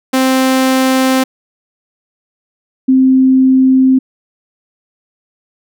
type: tone pair in turn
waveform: sawtooth / sine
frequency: 261.6 / 261.6 Hz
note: C4 / C4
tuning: 0 / 0 cents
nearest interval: unison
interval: 0 cents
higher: neither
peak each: -5 dBFS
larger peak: neither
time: 0.13-1.24 / 2.88-3.99 s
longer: neither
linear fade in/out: 10 ms
effects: none